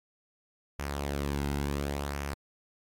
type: tone with flanger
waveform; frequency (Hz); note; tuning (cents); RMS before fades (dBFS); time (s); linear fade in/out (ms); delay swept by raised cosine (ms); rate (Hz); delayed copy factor
sawtooth; 71; C#2; +42; -33; 0.79-2.34; 0; 0.24 to 1.74; 0.7; -0.5
effects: AAC 64 kbps